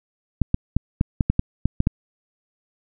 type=clicks; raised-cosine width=5 ms; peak=-5 dBFS; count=10; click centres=0.417 / 0.544 / 0.766 / 1.011 / 1.208 / 1.3 / 1.394 / 1.656 / 1.804 / 1.871 s; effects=none